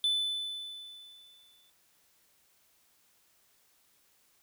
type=tone with exponential decay; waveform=triangle; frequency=3504 Hz; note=A7; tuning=8 cents flat; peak=-23 dBFS; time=0.04-1.7 s; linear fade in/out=1 ms; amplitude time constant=360 ms; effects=white hiss -68 dBFS RMS until 4.42 s